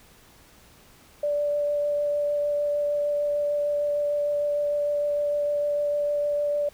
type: tone with vibrato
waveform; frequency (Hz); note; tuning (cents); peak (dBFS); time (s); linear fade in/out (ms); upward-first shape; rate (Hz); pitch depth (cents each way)
sine; 584; D5; -10; -22; 1.23-6.69; 5; sine; 6.6; 8
effects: pink hiss -54 dBFS RMS until 6.73 s